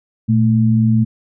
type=tone pair together; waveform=sine; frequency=116.54 / 220.3 Hz; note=A#2 / A3; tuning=0 / +2 cents; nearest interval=major seventh; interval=1102 cents; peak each=-13 dBFS; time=0.28-1.05 s; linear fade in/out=20 ms; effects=none